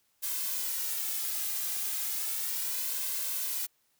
blue noise with flanger, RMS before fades -33 dBFS, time 0.22-3.67 s, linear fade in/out 20 ms, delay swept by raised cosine 1.9 to 2.48 ms, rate 0.34 Hz, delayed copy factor +0.55, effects white hiss -72 dBFS RMS until 3.99 s

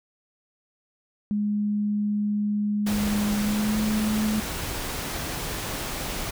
sine tone with pitch glide, 207.7 to 214.5 Hz, G#3 to A3, 0 to -44 cents, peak -22 dBFS, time 1.31-4.4 s, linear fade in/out 0 ms, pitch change +56 cents, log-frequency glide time 3.43-3.76 s
pink noise, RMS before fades -31 dBFS, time 2.86-6.31 s, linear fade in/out 10 ms
effects none

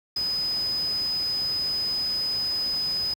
sine tone in noise, 5020 Hz, D#8, 15 cents sharp, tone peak -24 dBFS, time 0.16-3.14 s, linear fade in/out 5 ms, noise pink, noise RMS -41 dBFS, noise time 0.16-3.14 s, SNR +14 dB, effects high-pass 60 Hz 12 dB/octave

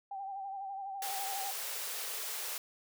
sine tone with vibrato, 784 Hz, G5, in tune, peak -38 dBFS, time 0.11-1.51 s, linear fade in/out 5 ms, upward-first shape sine, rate 12 Hz, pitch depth 46 cents each way
white high-pass noise, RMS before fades -39 dBFS, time 1.02-2.58 s, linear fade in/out 2 ms, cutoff 390 Hz, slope 96 dB/octave
effects none

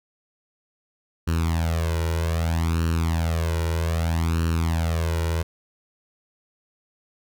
sawtooth tone with flanger, 82.41 Hz, E2, in tune, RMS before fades -23 dBFS, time 1.27-5.43 s, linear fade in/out 10 ms, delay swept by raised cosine 0.7 to 2.1 ms, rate 0.63 Hz, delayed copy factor +0.8, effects none

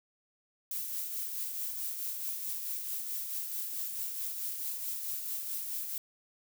violet noise with tremolo, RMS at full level -35 dBFS, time 0.71-5.98 s, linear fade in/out 2 ms, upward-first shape triangle, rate 4.6 Hz, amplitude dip 45%, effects none

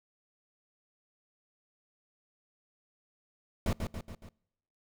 brown noise with echo, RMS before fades -29 dBFS, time 3.66-3.73 s, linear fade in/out 2 ms, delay 140 ms, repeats 4, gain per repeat -5 dB, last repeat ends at 4.29 s, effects noise-tail reverb RT60 0.9 s tail -26 dB re dry

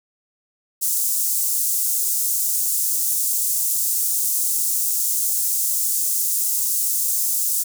pink high-pass noise, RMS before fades -21 dBFS, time 0.81-7.64 s, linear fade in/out 20 ms, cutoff 7200 Hz, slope 24 dB/octave, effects none

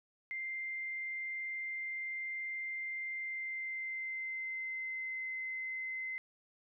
sine tone with pitch glide, 2093 to 2058 Hz, C7 to C7, 0 to -29 cents, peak -37 dBFS, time 0.31-6.18 s, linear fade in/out 0 ms, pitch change -29 cents, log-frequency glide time 3.12-5.28 s, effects none

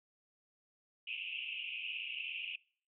pink band-pass noise, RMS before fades -42 dBFS, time 1.07-2.56 s, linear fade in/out 5 ms, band 2500 to 2900 Hz, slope 96 dB/octave, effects noise-tail reverb RT60 0.5 s tail -24 dB re dry

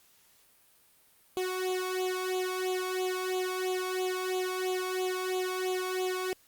sawtooth tone with flanger, 370 Hz, F#4, in tune, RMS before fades -32 dBFS, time 1.37-6.33 s, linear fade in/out 0 ms, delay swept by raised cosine 0.28 to 0.89 ms, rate 3 Hz, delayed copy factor +1, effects white hiss -63 dBFS RMS until 6.47 s + Opus 48 kbps

